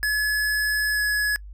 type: tone with pitch glide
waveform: square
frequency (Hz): 1704 to 1692.2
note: G#6 to G#6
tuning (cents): +44 to +32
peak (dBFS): -21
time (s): 0.03-1.36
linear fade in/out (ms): 0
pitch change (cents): -12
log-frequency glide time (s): 0.92-1
effects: noise-tail reverb RT60 0.1 s tail -26 dB re dry + added 50 Hz sine -37 dBFS peak until 1.53 s